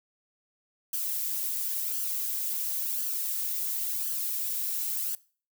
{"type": "noise with flanger", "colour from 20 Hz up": "violet", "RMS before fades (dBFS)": -31, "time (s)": [0.93, 5.15], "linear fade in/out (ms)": 2, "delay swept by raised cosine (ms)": [0.65, 2.85], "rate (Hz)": 0.95, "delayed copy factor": 0.55, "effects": ["noise-tail reverb RT60 0.4 s tail -21 dB re dry"]}